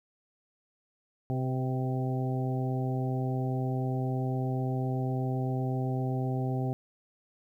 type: harmonic tone with a mistuned harmonic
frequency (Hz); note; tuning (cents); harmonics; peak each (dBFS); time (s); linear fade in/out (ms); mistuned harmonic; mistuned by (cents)
129.7; C3; -15; 1 / 2 / 3 / 4 / 5 / 6; -29 / -35 / -38 / -43 / -42 / -40; 1.3-6.73; 0; 4; -26
effects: 11-bit